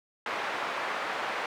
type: band-pass noise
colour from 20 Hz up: pink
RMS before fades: -33 dBFS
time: 0.26-1.46 s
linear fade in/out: 2 ms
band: 710 to 2000 Hz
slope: 12 dB/octave
effects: none